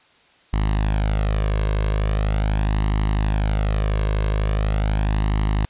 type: tone with flanger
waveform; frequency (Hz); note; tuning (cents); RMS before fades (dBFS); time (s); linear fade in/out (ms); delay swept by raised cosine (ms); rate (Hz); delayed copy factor
sawtooth; 52.1; G#1; +6; -20; 0.53-5.65; 0; 1 to 1.87; 0.41; +0.6
effects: white hiss -55 dBFS RMS until 5.69 s + resampled to 8000 Hz